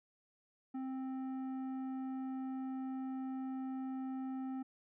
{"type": "tone with tanh clipping", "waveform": "sine", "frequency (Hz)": 262.6, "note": "C4", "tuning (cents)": 6, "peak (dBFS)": -40, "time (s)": [0.74, 4.63], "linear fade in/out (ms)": 10, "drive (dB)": 10, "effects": []}